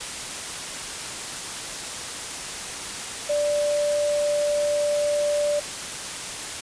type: tone in noise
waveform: sine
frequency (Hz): 587.3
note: D5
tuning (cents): 0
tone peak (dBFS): -20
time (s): 3.29-5.6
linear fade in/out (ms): 10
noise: white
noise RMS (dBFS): -32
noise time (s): 0-6.61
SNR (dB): +9
effects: resampled to 22050 Hz